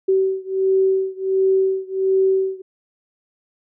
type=beating tone pair; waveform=sine; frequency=381.7 / 383.1 Hz; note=G4 / G4; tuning=-46 / -40 cents; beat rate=1.4 Hz; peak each=-18 / -19 dBFS; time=0.08-2.62 s; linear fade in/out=10 ms; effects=none